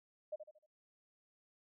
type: tone with echo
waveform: sine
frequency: 611 Hz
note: D#5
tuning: 32 cents flat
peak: -38 dBFS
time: 0.32-0.36 s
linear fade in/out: 10 ms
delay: 76 ms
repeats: 4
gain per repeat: -8 dB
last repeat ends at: 0.664 s
effects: none